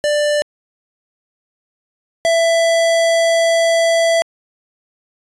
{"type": "tone pair in turn", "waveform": "square", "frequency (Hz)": [591, 664.3], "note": ["D5", "E5"], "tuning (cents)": [11, 13], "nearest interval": "major second", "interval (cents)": 202, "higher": "second", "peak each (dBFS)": [-14, -12], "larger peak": "second", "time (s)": [[0.04, 0.42], [2.25, 4.22]], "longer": "second", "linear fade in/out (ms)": 0, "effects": ["resampled to 22050 Hz"]}